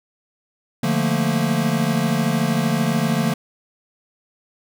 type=chord; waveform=square; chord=Bb major seventh; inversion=first; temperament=equal; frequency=146.83 / 174.61 / 220 / 233.1 Hz; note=D3 / F3 / A3 / Bb3; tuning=0 / 0 / 0 / 0 cents; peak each=-24 dBFS; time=0.83-3.34 s; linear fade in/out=5 ms; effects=none